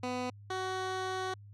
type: tone pair in turn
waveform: 15% pulse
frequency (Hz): 250 / 374.6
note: B3 / F#4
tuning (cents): +21 / +21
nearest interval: perfect fifth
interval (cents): 700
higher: second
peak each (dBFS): -27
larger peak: neither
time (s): 0.03-0.3 / 0.5-1.34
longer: second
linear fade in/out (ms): 5
effects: added 102 Hz sine -49 dBFS peak until 1.53 s + low-pass 6000 Hz 12 dB/octave